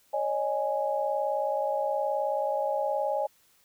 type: chord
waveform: sine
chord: C# suspended second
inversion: none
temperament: equal with one note detuned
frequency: 554.4 / 613.3 / 830.6 Hz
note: C#5 / D#5 / G#5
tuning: 0 / -25 / 0 cents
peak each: -30 dBFS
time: 0.13-3.27 s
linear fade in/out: 10 ms
effects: white hiss -64 dBFS RMS until 3.64 s